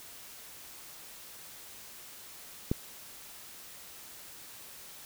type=click; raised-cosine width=3 ms; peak=-14 dBFS; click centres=2.715 s; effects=white hiss -49 dBFS RMS until 5.05 s